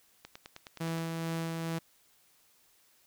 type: click train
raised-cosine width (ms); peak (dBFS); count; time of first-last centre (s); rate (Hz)
0.2; -27; 8; 0.25-0.982; 9.56
type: tone with tremolo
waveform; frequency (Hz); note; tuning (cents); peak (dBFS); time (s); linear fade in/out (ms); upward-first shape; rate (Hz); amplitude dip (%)
sawtooth; 164.5; E3; -3; -28; 0.8-1.79; 10; sine; 2.3; 25
effects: white hiss -66 dBFS RMS until 3.06 s